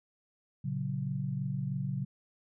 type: chord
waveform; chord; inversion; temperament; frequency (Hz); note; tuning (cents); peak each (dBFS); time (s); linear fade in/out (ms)
sine; F# major; first; just; 115.62 / 138.75 / 185; A#2 / C#3 / F#3; -14 / +2 / 0; -39 / -33 / -37; 0.64-2.05; 10
effects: none